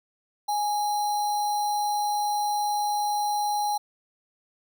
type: tone with sample-and-hold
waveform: sine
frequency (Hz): 830.6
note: G#5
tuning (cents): 0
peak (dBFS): -23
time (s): 0.48-3.78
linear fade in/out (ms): 10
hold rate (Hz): 4900
effects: none